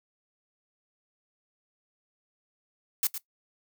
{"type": "noise with echo", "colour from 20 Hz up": "blue", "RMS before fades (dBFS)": -25, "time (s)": [3.03, 3.07], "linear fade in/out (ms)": 2, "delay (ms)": 110, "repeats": 1, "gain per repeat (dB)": -10, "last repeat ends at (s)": 3.18, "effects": ["noise-tail reverb RT60 0.1 s tail -18 dB re dry"]}